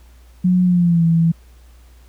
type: tone with pitch glide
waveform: sine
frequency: 181.5 to 165.48 Hz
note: F#3 to E3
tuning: -33 to +7 cents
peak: -11 dBFS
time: 0.44-1.32 s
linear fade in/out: 10 ms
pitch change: -160 cents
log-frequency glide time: 0.64-1.05 s
effects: added 60 Hz sine -43 dBFS peak until 2.08 s + pink hiss -55 dBFS RMS until 2.08 s